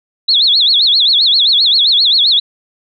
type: tone with vibrato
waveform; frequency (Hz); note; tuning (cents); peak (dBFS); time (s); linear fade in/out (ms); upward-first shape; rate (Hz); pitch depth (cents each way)
sine; 3807; A#7; +36; -7; 0.28-2.4; 10; sine; 7.6; 240
effects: none